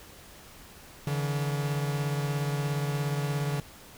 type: beating tone pair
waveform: 45% pulse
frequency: 142.9 / 159.9 Hz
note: D3 / D#3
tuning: -47 / +48 cents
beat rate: 17 Hz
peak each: -28 / -35 dBFS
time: 1.07-3.6 s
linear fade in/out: 2 ms
effects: pink hiss -50 dBFS RMS until 3.97 s